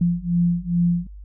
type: beating tone pair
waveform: sine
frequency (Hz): 172.1 / 174.5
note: F3 / F3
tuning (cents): -25 / -1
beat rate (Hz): 2.4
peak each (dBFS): -21 / -20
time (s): 0.01-1.07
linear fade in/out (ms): 5
effects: added 50 Hz sine -36 dBFS peak until 1.24 s